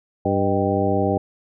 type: harmonic tone with a mistuned harmonic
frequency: 97.8 Hz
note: G2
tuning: 4 cents flat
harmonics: 1 / 2 / 3 / 4 / 5 / 6 / 8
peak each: -25 / -25 / -25 / -25 / -25 / -25 / -25 dBFS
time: 0.25-1.18 s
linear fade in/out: 5 ms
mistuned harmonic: 6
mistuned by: +79 cents
effects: none